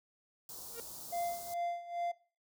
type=band-stop noise; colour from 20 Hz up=white; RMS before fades=-47 dBFS; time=0.49-1.54 s; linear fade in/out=2 ms; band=1100 to 4400 Hz; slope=24 dB/octave
type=tone with exponential growth; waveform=45% pulse; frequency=466.2 Hz; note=A#4; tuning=in tune; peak=-40 dBFS; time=0.67-0.8 s; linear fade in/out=2 ms; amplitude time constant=28 ms
type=tone with tremolo; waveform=triangle; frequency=693 Hz; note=F5; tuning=14 cents flat; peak=-30 dBFS; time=1.12-2.12 s; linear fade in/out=10 ms; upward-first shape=sine; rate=2.4 Hz; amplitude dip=80%
effects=noise-tail reverb RT60 0.4 s tail -21 dB re dry